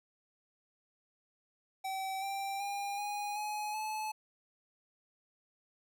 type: tone with pitch steps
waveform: square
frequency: 768 / 786 / 804.3 / 823.1 / 842.4 / 862.1 Hz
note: G5 / G5 / G5 / G#5 / G#5 / A5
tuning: -36 / +4 / +44 / -16 / +24 / -36 cents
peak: -36 dBFS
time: 1.84-4.12 s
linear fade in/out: 10 ms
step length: 380 ms
effects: none